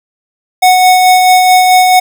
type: tone with tremolo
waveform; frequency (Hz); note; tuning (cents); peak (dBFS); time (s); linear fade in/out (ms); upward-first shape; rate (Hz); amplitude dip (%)
square; 737; F#5; -7; -3; 0.62-2; 10; sine; 4.6; 30
effects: none